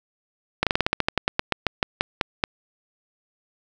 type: slowing click train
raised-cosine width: 0.3 ms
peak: -3 dBFS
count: 18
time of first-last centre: 0.63-2.439 s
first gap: 37 ms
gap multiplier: 1.12
effects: none